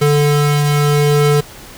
square tone pair together, 146.5 / 438.7 Hz, D3 / A4, -4 / -5 cents, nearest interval octave + perfect fifth, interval 1899 cents, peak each -12 / -17 dBFS, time 0.01-1.41 s, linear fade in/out 10 ms, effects pink hiss -36 dBFS RMS until 1.77 s

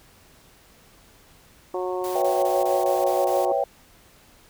harmonic tone, 182.7 Hz, F#3, 22 cents flat, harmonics 2 / 3 / 4 / 5 / 6, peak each -27 / -31 / -33 / -35 / -37 dBFS, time 1.74-3.52 s, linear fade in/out 2 ms
white noise bursts, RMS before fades -39 dBFS, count 7, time 2.04-3.45 s, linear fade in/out 0 ms, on 180 ms, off 25 ms
sine chord, C# half-diminished seventh, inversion third, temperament equal, 493.9 / 554.4 / 659.3 / 784 Hz, B4 / C#5 / E5 / G5, 0 / 0 / 0 / 0 cents, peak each -28 / -24 / -27 / -25 dBFS, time 2.15-3.64 s, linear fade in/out 5 ms
effects pink hiss -54 dBFS RMS until 4.49 s

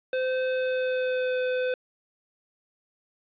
square tone with pitch glide, 515 to 506.4 Hz, C5 to B4, -28 to +43 cents, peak -25 dBFS, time 0.13-1.74 s, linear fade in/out 2 ms, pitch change -29 cents, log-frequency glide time 0.43-1.4 s, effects resampled to 8000 Hz + 9-bit

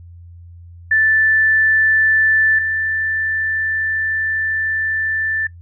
sine tone pair in turn, 1760 / 1767.3 Hz, A6 / A6, 0 / +7 cents, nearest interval unison, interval 7 cents, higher second, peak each -11 / -17 dBFS, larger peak first, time 0.91-2.59 / 2.59-5.47 s, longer second, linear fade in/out 5 ms, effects noise-tail reverb RT60 0.1 s tail -18 dB re dry + added 86 Hz sine -36 dBFS peak until 5.61 s

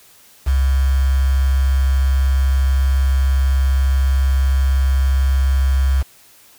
sine tone with quantisation, 66.8 Hz, C2, 36 cents sharp, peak -12 dBFS, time 0.46-6.03 s, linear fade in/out 20 ms, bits 5, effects white hiss -48 dBFS RMS until 6.58 s

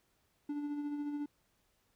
triangle tone with tremolo, 291.7 Hz, D4, 12 cents flat, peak -32 dBFS, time 0.49-1.26 s, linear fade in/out 5 ms, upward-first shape sine, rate 14 Hz, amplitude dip 40%, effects pink hiss -75 dBFS RMS until 1.95 s

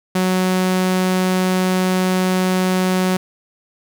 sawtooth tone, 185 Hz, F#3, in tune, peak -11 dBFS, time 0.15-3.17 s, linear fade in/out 5 ms, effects none

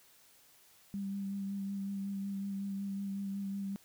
sine tone with vibrato, 197.4 Hz, G3, 12 cents sharp, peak -35 dBFS, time 0.94-3.76 s, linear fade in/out 0 ms, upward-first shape sine, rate 5.4 Hz, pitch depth 18 cents each way, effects white hiss -63 dBFS RMS until 3.84 s

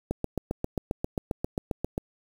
click train, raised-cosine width 2 ms, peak -14 dBFS, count 15, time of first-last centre 0.11-1.979 s, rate 7.49 Hz, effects 7-bit

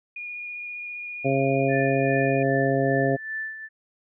sine tone with vibrato, 2438 Hz, D#7, 36 cents flat, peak -32 dBFS, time 0.16-2.43 s, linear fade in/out 5 ms, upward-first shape square, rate 15 Hz, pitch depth 9 cents each way
harmonic tone, 135.8 Hz, C#3, 35 cents flat, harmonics 1 / 2 / 3 / 4 / 5, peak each -26 / -26 / -26 / -26 / -26 dBFS, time 1.24-3.17 s, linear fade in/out 20 ms
sine tone with tremolo, 1760 Hz, A6, in tune, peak -27 dBFS, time 1.68-3.69 s, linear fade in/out 50 ms, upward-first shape sine, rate 2.5 Hz, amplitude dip 65%
effects none

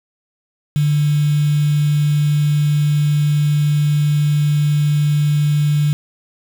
sine tone with quantisation, 147.9 Hz, D3, 13 cents sharp, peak -12 dBFS, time 0.76-5.93 s, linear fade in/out 0 ms, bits 5, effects none

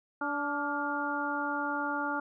harmonic tone with a mistuned harmonic, 290.4 Hz, D4, 19 cents flat, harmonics 1 / 2 / 3 / 4 / 5, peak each -36 / -40 / -35 / -38 / -34 dBFS, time 0.21-2.2 s, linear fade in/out 5 ms, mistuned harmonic 5, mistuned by -50 cents, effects none

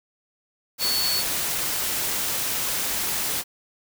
sine tone in noise, 4435 Hz, C#8, in tune, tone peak -23 dBFS, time 0.79-1.24 s, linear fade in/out 50 ms, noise white, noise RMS -26 dBFS, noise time 0.78-3.44 s, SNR 0 dB, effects none

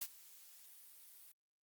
blue noise with ADSR envelope, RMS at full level -39 dBFS, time 0.01-1.32 s, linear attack 8 ms, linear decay 51 ms, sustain -20 dB, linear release 4 ms, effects Opus 48 kbps

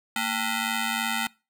10% pulse ring-modulated tone, 561 Hz, C#5, 21 cents sharp, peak -14 dBFS, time 0.16-1.27 s, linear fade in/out 2 ms, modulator 332 Hz, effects noise-tail reverb RT60 0.3 s tail -24 dB re dry

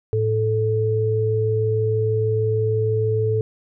sine tone pair together, 109.2 / 436.8 Hz, A2 / A4, -13 / -13 cents, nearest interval 2 octaves, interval 2400 cents, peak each -20 dBFS, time 0.13-3.41 s, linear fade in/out 0 ms, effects none

